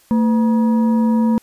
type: tone with frequency modulation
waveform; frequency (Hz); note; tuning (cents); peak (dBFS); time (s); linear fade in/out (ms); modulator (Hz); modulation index
sine; 225.3; A3; +41; -12; 0.11-1.38; 0; 729; 0.39
effects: white hiss -53 dBFS RMS until 1.42 s + resampled to 32000 Hz